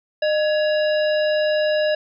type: harmonic tone with a mistuned harmonic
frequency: 560 Hz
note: C#5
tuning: 18 cents sharp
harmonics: 1 / 3 / 5 / 7 / 9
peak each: -17 / -27 / -31 / -34 / -36 dBFS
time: 0.22-1.95 s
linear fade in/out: 5 ms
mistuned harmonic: 1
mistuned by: +150 cents
effects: none